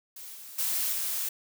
blue noise with level steps, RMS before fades -43 / -45 / -29 / -31 dBFS, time 0.16-1.29 s, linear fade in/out 5 ms, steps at 0.34 / 0.58 / 0.92 s, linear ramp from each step 10 ms, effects none

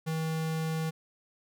square tone, 160 Hz, D#3, 49 cents sharp, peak -30 dBFS, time 0.06-0.91 s, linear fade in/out 20 ms, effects none

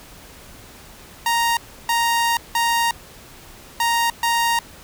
sawtooth tone bursts at uneven times, 932.3 Hz, A#5, in tune, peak -13 dBFS, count 5, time 1.26-1.57 / 1.89-2.37 / 2.55-2.91 / 3.8-4.1 / 4.23-4.59 s, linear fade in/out 2 ms, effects pink hiss -43 dBFS RMS until 4.83 s

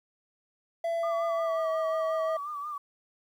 triangle tone with pitch glide, 670 to 642.3 Hz, E5 to E5, +28 to -45 cents, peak -25 dBFS, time 0.84-2.37 s, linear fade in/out 5 ms, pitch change -73 cents, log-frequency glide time 1.28-1.7 s
sine tone with vibrato, 1174.7 Hz, D6, in tune, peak -33 dBFS, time 1.03-2.78 s, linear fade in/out 5 ms, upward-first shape sine, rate 5.6 Hz, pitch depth 64 cents each way
effects 10-bit

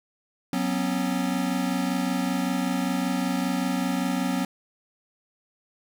square chord, F# suspended fourth, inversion none, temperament equal with one note detuned, 185 / 246.9 / 272.1 Hz, F#3 / B3 / C#4, 0 / 0 / -32 cents, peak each -29 dBFS, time 0.53-4.45 s, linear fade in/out 2 ms, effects none

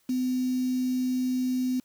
sine tone with quantisation, 254.1 Hz, B3, 49 cents sharp, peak -24 dBFS, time 0.09-1.8 s, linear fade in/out 5 ms, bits 7, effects white hiss -67 dBFS RMS until 1.84 s

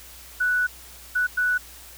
sine tone bursts at uneven times, 1480 Hz, F#6, in tune, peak -19 dBFS, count 3, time 0.4-0.67 / 1.15-1.27 / 1.37-1.58 s, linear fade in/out 10 ms, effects added 60 Hz sine -49 dBFS peak until 1.97 s + white hiss -45 dBFS RMS until 1.97 s

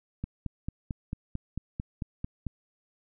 click train, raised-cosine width 5 ms, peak -20 dBFS, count 11, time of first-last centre 0.24-2.467 s, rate 4.49 Hz, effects none

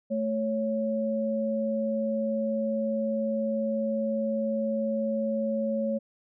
sine tone pair together, 220 / 554.4 Hz, A3 / C#5, 0 / 0 cents, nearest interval octave + major third, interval 1600 cents, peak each -28 dBFS, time 0.1-5.99 s, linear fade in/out 20 ms, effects none

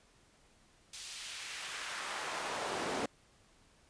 brown noise with high-pass filter sweep, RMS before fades -40 dBFS, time 0.93-3.06 s, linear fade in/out 5 ms, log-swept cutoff 4500 to 390 Hz, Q 0.92, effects pink hiss -66 dBFS RMS until 3.89 s + resampled to 22050 Hz

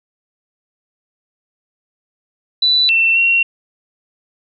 sine tone with pitch steps, 3975 / 2690 / 2736 Hz, B7 / E7 / F7, +10 / +34 / -36 cents, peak -10 dBFS, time 2.62-3.43 s, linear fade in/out 5 ms, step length 270 ms, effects none

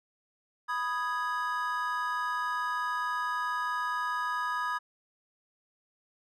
triangle chord, G# minor, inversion first, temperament equal, 987.8 / 1244.5 / 1661.2 Hz, B5 / D#6 / G#6, 0 / 0 / 0 cents, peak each -32 / -31 / -33 dBFS, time 0.68-4.79 s, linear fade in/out 20 ms, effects none

